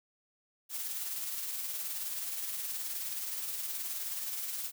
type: noise with tremolo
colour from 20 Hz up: blue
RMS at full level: -36 dBFS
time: 0.69-4.72 s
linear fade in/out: 50 ms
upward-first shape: sine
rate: 19 Hz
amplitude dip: 35%
effects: none